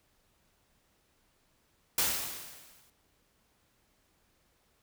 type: noise with exponential decay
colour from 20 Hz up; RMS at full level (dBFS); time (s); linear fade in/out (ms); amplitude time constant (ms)
white; -26; 1.98-2.9; 2; 200
effects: pink hiss -71 dBFS RMS until 4.82 s

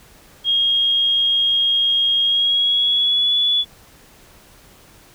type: tone with pitch glide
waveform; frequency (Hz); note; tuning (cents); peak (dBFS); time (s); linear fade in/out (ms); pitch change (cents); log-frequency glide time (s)
sine; 3257 to 3425; G#7 to A7; -34 to -47; -14; 0.44-3.65; 50; +87; 2.23-3.36
effects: pink hiss -48 dBFS RMS until 5.14 s

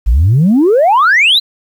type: exponential sweep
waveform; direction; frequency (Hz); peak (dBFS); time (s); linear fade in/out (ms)
sine; up; 49 to 4177; -4; 0.06-1.4; 20
effects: tanh soft clip ceiling -3 dBFS + 7-bit

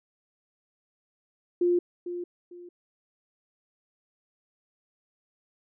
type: tone with echo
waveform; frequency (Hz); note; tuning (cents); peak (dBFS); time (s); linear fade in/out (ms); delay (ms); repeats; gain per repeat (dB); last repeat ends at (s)
sine; 351.7; F4; +12; -20; 1.61-1.79; 5; 450; 2; -11; 2.69
effects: none

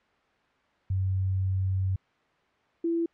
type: tone pair in turn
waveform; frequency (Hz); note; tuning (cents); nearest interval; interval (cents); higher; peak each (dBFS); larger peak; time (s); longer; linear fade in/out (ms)
sine; 94.8 / 334.9; F#2 / E4; +43 / +27; octave + minor seventh; 2184; second; -24; neither; 0.9-1.96 / 2.84-3.06; first; 5
effects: white hiss -65 dBFS RMS until 3.13 s + low-pass 2000 Hz 12 dB/octave

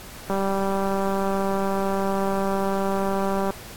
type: click train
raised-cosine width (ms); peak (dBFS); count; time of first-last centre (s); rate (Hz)
1; -12; 626; 0.3-3.505; 195
effects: pink hiss -41 dBFS RMS until 3.76 s + AAC 64 kbps

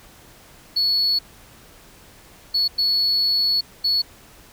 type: tone bursts at uneven times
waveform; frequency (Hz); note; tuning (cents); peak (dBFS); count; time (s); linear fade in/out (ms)
sine; 4400; C#8; -14; -15; 4; 0.76-1.19 / 2.54-2.68 / 2.78-3.61 / 3.84-4.02; 10
effects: tanh soft clip ceiling -14 dBFS + pink hiss -48 dBFS RMS until 4.52 s

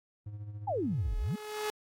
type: tone with tremolo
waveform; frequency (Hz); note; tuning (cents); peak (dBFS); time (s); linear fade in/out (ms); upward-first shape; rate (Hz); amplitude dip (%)
triangle; 104.1; G#2; +5; -35; 0.26-1.14; 5; sine; 14; 55
type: exponential two-way sweep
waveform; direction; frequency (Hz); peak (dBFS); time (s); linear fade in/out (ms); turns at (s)
sine; down then up; 880 to 35.98 to 236; -29; 0.67-1.36; 10; 1.17
type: tone with exponential growth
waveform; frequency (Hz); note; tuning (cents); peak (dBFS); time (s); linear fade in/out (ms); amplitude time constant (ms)
sawtooth; 424.4; G#4; +38; -27; 0.68-1.7; 1; 220
effects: AAC 48 kbps

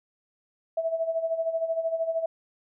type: tone with tremolo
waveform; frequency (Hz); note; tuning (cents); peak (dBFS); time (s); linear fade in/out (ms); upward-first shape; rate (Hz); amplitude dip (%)
sine; 655; E5; -11; -22; 0.77-2.26; 5; sine; 13; 70
effects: none

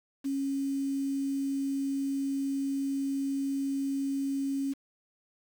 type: tone with quantisation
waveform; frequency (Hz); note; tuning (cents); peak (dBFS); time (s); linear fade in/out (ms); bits
sine; 274.6; C#4; -16; -28; 0.24-4.74; 20; 8
effects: none

